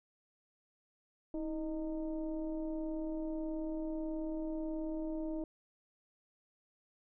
sine tone with frequency modulation, 319.2 Hz, D#4, 44 cents sharp, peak -35 dBFS, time 1.34-5.44 s, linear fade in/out 2 ms, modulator 300 Hz, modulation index 0.82, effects none

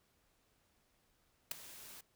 white noise with ADSR envelope, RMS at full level -34 dBFS, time 1.51-2.01 s, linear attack 4 ms, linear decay 8 ms, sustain -19 dB, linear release 6 ms, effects pink hiss -75 dBFS RMS until 2.15 s

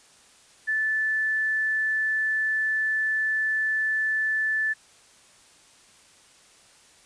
sine tone, 1750 Hz, A6, 10 cents flat, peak -22 dBFS, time 0.67-4.74 s, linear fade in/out 20 ms, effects white hiss -55 dBFS RMS until 7.05 s + resampled to 22050 Hz

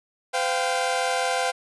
sawtooth chord, C suspended fourth, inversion none, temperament equal with one note detuned, 511.3 / 698.5 / 784 Hz, C5 / F5 / G5, -40 / 0 / 0 cents, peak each -23 dBFS, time 0.33-1.52 s, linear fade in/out 20 ms, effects resampled to 24000 Hz

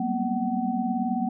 sine tone cluster, 190.3 / 199.2 / 234.3 / 253 / 754 Hz, F#3 / G3 / A#3 / B3 / F#5, +49 / +28 / +9 / +42 / +32 cents, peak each -33 / -35 / -27 / -31 / -29 dBFS, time 0-1.29 s, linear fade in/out 5 ms, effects none

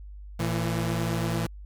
sawtooth tone pair together, 114.24 / 167 Hz, A#2 / E3, -35 / +23 cents, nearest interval perfect fifth, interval 658 cents, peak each -24 dBFS, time 0.39-1.47 s, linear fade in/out 10 ms, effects added 50 Hz sine -39 dBFS peak until 1.65 s + MP3 96 kbps

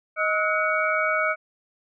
sine tone cluster, 626 / 1285 / 1464 / 2249 Hz, D#5 / E6 / F#6 / C#7, +10 / -45 / -19 / +24 cents, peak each -26 dBFS, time 0.16-1.36 s, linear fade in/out 50 ms, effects none

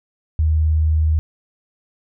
sine tone with vibrato, 78.2 Hz, D#2, 9 cents sharp, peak -13 dBFS, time 0.39-1.19 s, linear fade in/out 0 ms, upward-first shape sine, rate 19 Hz, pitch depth 11 cents each way, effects none

